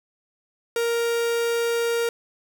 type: tone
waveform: 45% pulse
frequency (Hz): 467.1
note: A#4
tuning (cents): +3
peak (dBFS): -21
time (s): 0.76-2.09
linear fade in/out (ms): 2
effects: 9-bit